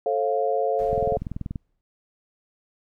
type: chord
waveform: sine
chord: A augmented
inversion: none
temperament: equal with one note detuned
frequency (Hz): 440 / 541.1 / 698.5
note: A4 / C#5 / E#5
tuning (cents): 0 / -42 / 0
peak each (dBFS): -25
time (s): 0.06-1.17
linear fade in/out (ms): 2
type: noise with exponential decay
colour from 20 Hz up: brown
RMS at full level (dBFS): -36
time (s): 0.79-1.81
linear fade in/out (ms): 0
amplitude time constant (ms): 220
type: click train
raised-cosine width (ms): 5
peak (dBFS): -18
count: 14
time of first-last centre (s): 0.93-1.558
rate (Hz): 20.7
effects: none